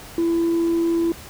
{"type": "tone with amplitude modulation", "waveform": "sine", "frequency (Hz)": 335, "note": "E4", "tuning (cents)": 28, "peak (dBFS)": -14, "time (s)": [0.18, 1.12], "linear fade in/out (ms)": 2, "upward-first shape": "sine", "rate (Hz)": 94, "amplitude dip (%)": 25, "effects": ["tanh soft clip ceiling -15 dBFS", "pink hiss -40 dBFS RMS until 1.29 s"]}